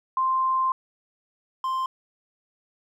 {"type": "tone pair in turn", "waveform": ["sine", "triangle"], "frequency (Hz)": [1046.5, 1046.5], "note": ["C6", "C6"], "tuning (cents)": [0, 0], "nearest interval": "unison", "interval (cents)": 0, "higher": "neither", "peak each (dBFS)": [-20, -22], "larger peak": "first", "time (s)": [[0.17, 0.72], [1.64, 1.86]], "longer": "first", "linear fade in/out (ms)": 2, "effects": []}